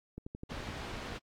click train, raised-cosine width 3 ms, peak -29 dBFS, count 7, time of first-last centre 0.18-0.688 s, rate 11.8 Hz
pink low-pass noise, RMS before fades -42 dBFS, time 0.49-1.19 s, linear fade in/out 20 ms, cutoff 3800 Hz, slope 12 dB/octave
effects AAC 64 kbps

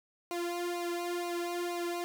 sawtooth tone with flanger, 348.2 Hz, F4, 5 cents flat, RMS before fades -35 dBFS, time 0.31-2.04 s, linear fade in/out 0 ms, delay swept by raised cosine 0.59 to 2.29 ms, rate 2.1 Hz, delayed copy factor -1, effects none

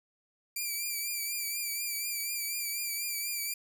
5% pulse tone with vibrato, 2349 Hz, D7, in tune, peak -23 dBFS, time 0.56-3.54 s, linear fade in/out 5 ms, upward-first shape triangle, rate 4.1 Hz, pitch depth 56 cents each way, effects none

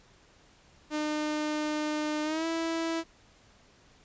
sawtooth tone with pitch glide, 303.1 to 328.6 Hz, D#4 to E4, -45 to -5 cents, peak -25 dBFS, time 0.9-3.04 s, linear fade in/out 50 ms, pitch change +140 cents, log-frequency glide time 2.23-2.46 s, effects pink hiss -60 dBFS RMS until 4.04 s + resampled to 16000 Hz

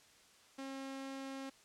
sawtooth tone, 269.8 Hz, C#4, 47 cents flat, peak -39 dBFS, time 0.58-1.5 s, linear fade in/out 10 ms, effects white hiss -64 dBFS RMS until 1.64 s + low-pass 8000 Hz 12 dB/octave

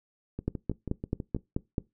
two click trains, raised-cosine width 3 ms, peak -15 / -21 dBFS, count 7 / 7, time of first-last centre 0.48-1.782 / 0.39-1.364 s, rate 4.61 / 6.16 Hz, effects noise-tail reverb RT60 0.2 s tail -21 dB re dry

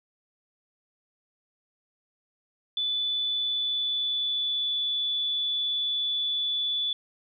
sine tone with pitch glide, 3483 to 3459 Hz, A7 to A7, -18 to -30 cents, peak -25 dBFS, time 2.77-6.93 s, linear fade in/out 2 ms, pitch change -12 cents, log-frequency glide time 3.26-4.8 s, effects none

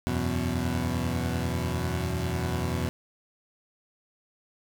20% pulse chord, E suspended second, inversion none, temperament equal, 82.41 / 92.5 / 123.47 Hz, E2 / F#2 / B2, 0 / 0 / 0 cents, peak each -25 / -28 / -26 dBFS, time 0.07-2.89 s, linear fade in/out 0 ms, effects none

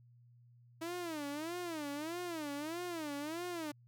sawtooth tone with vibrato, 318.5 Hz, D#4, 41 cents sharp, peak -35 dBFS, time 0.81-3.72 s, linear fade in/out 10 ms, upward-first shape sine, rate 1.6 Hz, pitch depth 200 cents each way, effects added 120 Hz sine -60 dBFS peak until 3.87 s

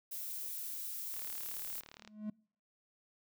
violet noise, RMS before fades -42 dBFS, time 0.11-1.81 s, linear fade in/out 10 ms
click train, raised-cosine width 0.2 ms, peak -33 dBFS, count 36, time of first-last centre 1.14-2.076 s, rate 37.4 Hz
triangle tone with exponential growth, 212.4 Hz, G#3, 39 cents sharp, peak -32 dBFS, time 1.98-2.3 s, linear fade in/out 5 ms, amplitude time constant 69 ms
effects noise-tail reverb RT60 0.5 s tail -25 dB re dry

